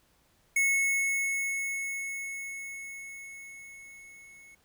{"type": "tone with level ramp", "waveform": "square", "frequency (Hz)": 2194, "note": "C#7", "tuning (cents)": -18, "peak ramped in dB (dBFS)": [-23, -52], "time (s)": [0.56, 4.55], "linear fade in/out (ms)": 5, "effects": ["pink hiss -67 dBFS RMS until 4.64 s"]}